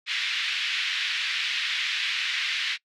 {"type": "band-pass noise", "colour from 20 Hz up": "white", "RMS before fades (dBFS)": -28, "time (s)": [0.06, 2.78], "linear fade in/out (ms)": 50, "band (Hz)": [1800, 3600], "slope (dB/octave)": 24, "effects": ["noise-tail reverb RT60 0.1 s tail -23 dB re dry"]}